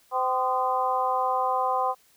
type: harmonic tone with a mistuned harmonic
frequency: 257.1 Hz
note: C4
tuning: 30 cents flat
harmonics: 2 / 3 / 4 / 5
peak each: -30 / -26 / -26 / -32 dBFS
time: 0.11-1.95 s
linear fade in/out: 50 ms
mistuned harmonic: 5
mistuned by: -74 cents
effects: white hiss -61 dBFS RMS until 2.16 s